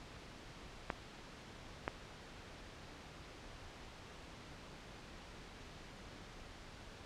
clicks, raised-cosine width 0.5 ms, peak -20 dBFS, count 2, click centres 0.902 / 1.879 s, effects pink hiss -53 dBFS RMS until 7.05 s + low-pass 5000 Hz 12 dB/octave

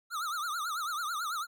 square tone with vibrato, 1297 Hz, E6, 28 cents flat, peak -33 dBFS, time 0.1-1.47 s, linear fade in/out 50 ms, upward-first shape triangle, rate 9.1 Hz, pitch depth 200 cents each way, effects none

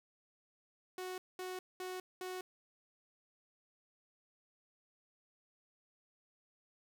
sawtooth tone bursts, 368.6 Hz, F#4, 7 cents flat, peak -37 dBFS, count 4, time 0.98-2.41 s, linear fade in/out 2 ms, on 200 ms, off 210 ms, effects none

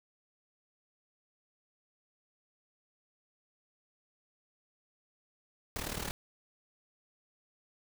pink noise with amplitude modulation, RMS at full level -35 dBFS, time 5.76-6.11 s, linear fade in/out 0 ms, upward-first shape sine, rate 38.1 Hz, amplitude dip 75%, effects none

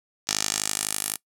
10% pulse tone with band-pass filter sweep, 51.91 Hz, G#1, in tune, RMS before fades -28 dBFS, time 0.27-1.17 s, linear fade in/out 20 ms, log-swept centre 6000 to 11000 Hz, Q 1.8, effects noise-tail reverb RT60 0.1 s tail -22 dB re dry

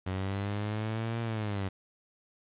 sawtooth linear two-way sweep, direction up then down, 92.5 to 116.54 to 94.6 Hz, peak -27 dBFS, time 0.06-1.69 s, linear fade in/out 10 ms, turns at 1.21 s, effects resampled to 8000 Hz + 9-bit

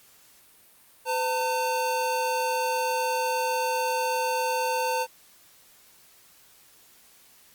square tone pair together, 507.4 / 904 Hz, B4 / A5, +47 / +47 cents, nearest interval minor seventh, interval 1000 cents, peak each -29 / -27 dBFS, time 1.05-5.07 s, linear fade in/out 50 ms, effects white hiss -56 dBFS RMS until 7.54 s + Opus 48 kbps

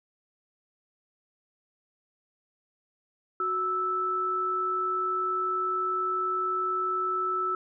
sine tone pair together, 370 / 1314.3 Hz, F#4 / E6, 0 / -6 cents, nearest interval octave + minor seventh, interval 2194 cents, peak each -34 / -26 dBFS, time 3.4-7.55 s, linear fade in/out 2 ms, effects none

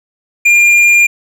sine tone with tanh clipping, 2403 Hz, D7, 39 cents sharp, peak -6 dBFS, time 0.45-1.07 s, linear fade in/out 10 ms, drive 8 dB, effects none

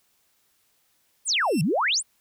sine exponential two-way sweep, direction down then up, 10410 to 138.59 to 10410 Hz, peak -20 dBFS, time 1.25-2.03 s, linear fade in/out 50 ms, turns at 1.62 s
15% pulse tone with exponential growth, 2695 Hz, E7, 38 cents sharp, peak -22 dBFS, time 1.3-1.61 s, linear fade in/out 1 ms, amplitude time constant 67 ms
effects white hiss -67 dBFS RMS until 2.2 s

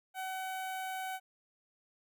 sawtooth tone with notch filter, 755 Hz, F#5, 35 cents sharp, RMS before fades -39 dBFS, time 0.14-1.2 s, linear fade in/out 50 ms, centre 5000 Hz, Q 1.2, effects none

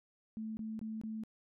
sine tone bursts, 219.5 Hz, A3, 4 cents flat, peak -38 dBFS, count 4, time 0.37-1.236 s, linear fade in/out 0 ms, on 200 ms, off 22 ms, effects none

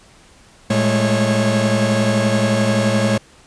45% pulse tone cluster, 113.1 / 204.9 / 216.4 / 549 Hz, A2 / G#3 / A3 / C#5, +48 / -23 / -29 / -17 cents, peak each -20 dBFS, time 0.7-3.18 s, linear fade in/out 5 ms, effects pink hiss -48 dBFS RMS until 3.46 s + resampled to 22050 Hz

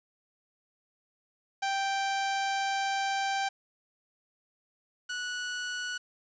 sawtooth tone pair in turn, 784 / 1472.7 Hz, G5 / F#6, 0 / -9 cents, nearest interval major seventh, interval 1091 cents, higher second, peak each -24 / -29 dBFS, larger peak first, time 1.62-3.49 / 5.09-5.98 s, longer first, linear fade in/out 10 ms, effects resampled to 16000 Hz + 9-bit

